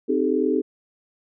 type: chord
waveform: sine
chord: A half-diminished seventh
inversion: first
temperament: equal with one note detuned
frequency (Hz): 261.6 / 311.1 / 392 / 433.4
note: C4 / Eb4 / G4 / A4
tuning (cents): 0 / 0 / 0 / -26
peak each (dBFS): -24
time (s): 0.08-0.62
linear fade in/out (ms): 20
effects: none